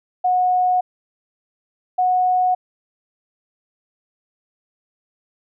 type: tone pair in turn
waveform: sine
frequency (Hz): 730 / 733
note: F#5 / F#5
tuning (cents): -24 / -16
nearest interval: unison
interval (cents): 8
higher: second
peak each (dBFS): -14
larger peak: neither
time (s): 0.24-0.81 / 1.98-2.55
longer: neither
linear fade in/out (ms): 10
effects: none